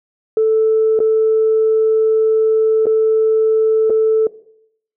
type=tone with dropouts; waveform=sine; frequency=440 Hz; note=A4; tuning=in tune; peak=-9 dBFS; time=0.37-4.27 s; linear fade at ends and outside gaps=2 ms; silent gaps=0.991-1.002 / 2.857-2.867 / 3.898-3.903 s; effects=noise-tail reverb RT60 0.7 s tail -18 dB re dry + tanh soft clip ceiling -6 dBFS